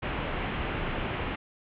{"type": "low-pass noise", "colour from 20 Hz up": "pink", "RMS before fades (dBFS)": -32, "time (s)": [0.02, 1.36], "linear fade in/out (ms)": 10, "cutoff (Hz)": 3100, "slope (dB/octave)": 48, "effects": []}